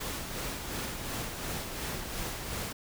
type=noise with tremolo; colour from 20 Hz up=pink; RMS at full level=-35 dBFS; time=0-2.73 s; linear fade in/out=10 ms; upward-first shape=sine; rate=2.8 Hz; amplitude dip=40%; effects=none